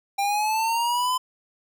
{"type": "linear sweep", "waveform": "square", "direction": "up", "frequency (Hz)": [792, 1022], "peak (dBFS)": -22, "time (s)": [0.18, 1.18], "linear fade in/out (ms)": 10, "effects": []}